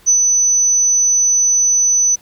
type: tone with ADSR envelope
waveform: sine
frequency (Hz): 6000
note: F#8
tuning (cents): +23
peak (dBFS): -7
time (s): 0.06-2.16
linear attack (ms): 27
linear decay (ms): 89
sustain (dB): -3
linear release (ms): 17
effects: pink hiss -48 dBFS RMS until 2.21 s